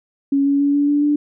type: tone with pitch steps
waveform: sine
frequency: 278 / 281.1 / 284.2 / 287.3 / 290.5 / 293.7 Hz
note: C#4 / C#4 / C#4 / D4 / D4 / D4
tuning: +5 / +24 / +43 / -38 / -19 / 0 cents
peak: -13 dBFS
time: 0.32-1.16 s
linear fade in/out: 5 ms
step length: 140 ms
effects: none